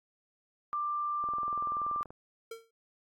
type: tone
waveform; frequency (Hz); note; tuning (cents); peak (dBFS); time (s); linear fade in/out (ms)
sine; 1184; D6; +14; -30; 0.73-2.03; 0
type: click train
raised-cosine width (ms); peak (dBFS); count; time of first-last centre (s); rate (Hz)
1; -32; 19; 1.24-2.105; 20.8
type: tone with exponential decay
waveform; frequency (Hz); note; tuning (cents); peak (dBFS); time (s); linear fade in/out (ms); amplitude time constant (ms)
square; 455; A#4; -42; -38; 2.51-2.71; 5; 43
effects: AAC 64 kbps